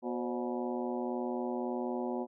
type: harmonic tone with a mistuned harmonic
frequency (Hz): 121.7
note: B2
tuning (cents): -25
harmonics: 2 / 3 / 4 / 5 / 6 / 7 / 8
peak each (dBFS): -36 / -37 / -41 / -44 / -43 / -44 / -47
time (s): 0.02-2.27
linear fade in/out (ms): 50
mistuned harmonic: 4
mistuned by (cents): +130
effects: none